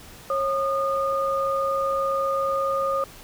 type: tone pair together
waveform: sine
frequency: 544.8 / 1223 Hz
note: C#5 / D#6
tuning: -30 / -30 cents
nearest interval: octave + major second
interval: 1400 cents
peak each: -24 dBFS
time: 0.3-3.04 s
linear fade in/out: 2 ms
effects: pink hiss -45 dBFS RMS until 3.23 s